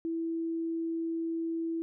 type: tone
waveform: sine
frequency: 329.6 Hz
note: E4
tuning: in tune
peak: -30 dBFS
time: 0.05-1.82 s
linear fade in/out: 0 ms
effects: none